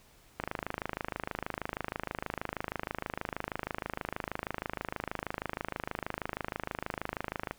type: click train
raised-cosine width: 0.5 ms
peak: -18 dBFS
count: 188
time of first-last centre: 0.4-7.51 s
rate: 26.3 Hz
effects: pink hiss -61 dBFS RMS until 7.58 s